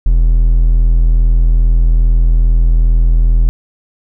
triangle tone, 41.2 Hz, E1, in tune, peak -4 dBFS, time 0.06-3.49 s, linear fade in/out 0 ms, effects none

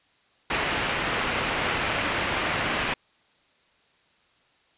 white low-pass noise, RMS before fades -27 dBFS, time 0.5-2.94 s, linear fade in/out 5 ms, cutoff 2800 Hz, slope 24 dB/octave, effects white hiss -63 dBFS RMS until 4.77 s + resampled to 8000 Hz

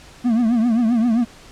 triangle tone with vibrato, 232.1 Hz, A#3, 7 cents flat, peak -12 dBFS, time 0.24-1.25 s, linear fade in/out 20 ms, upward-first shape triangle, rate 7.6 Hz, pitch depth 140 cents each way, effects pink hiss -44 dBFS RMS until 1.51 s + low-pass 8000 Hz 12 dB/octave

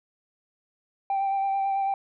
sine tone with vibrato, 784 Hz, G5, in tune, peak -21 dBFS, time 1.1-1.94 s, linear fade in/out 2 ms, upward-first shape sine, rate 9.1 Hz, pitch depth 17 cents each way, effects tanh soft clip ceiling -21 dBFS

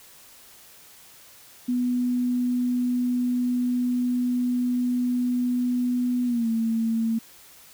sine tone with pitch glide, 246.9 to 226.4 Hz, B3 to A3, 0 to +50 cents, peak -21 dBFS, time 1.68-7.19 s, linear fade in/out 10 ms, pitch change -150 cents, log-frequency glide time 6.25-6.48 s, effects white hiss -50 dBFS RMS until 7.73 s

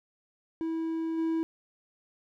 triangle tone with level steps, 325.5 Hz, E4, 22 cents flat, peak -27 / -24 dBFS, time 0.61-1.43 s, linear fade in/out 0 ms, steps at 1.17 s, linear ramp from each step 20 ms, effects none

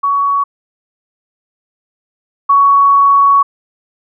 sine tone pair in turn, 1123 / 1118.9 Hz, C#6 / C#6, +22 / +16 cents, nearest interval unison, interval 6 cents, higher first, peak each -10 / -5 dBFS, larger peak second, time 0.03-0.44 / 2.49-3.43 s, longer second, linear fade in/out 10 ms, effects none

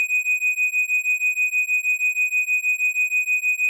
triangle beating tone pair, 2489 / 2495.3 Hz, D#7 / D#7, 0 / +4 cents, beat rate 6.3 Hz, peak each -20 dBFS, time 0-3.69 s, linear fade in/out 0 ms, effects none

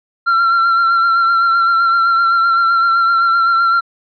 triangle tone with vibrato, 1364 Hz, F6, 41 cents flat, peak -8 dBFS, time 0.26-3.81 s, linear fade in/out 20 ms, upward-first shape sine, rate 7.8 Hz, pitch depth 29 cents each way, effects resampled to 11025 Hz

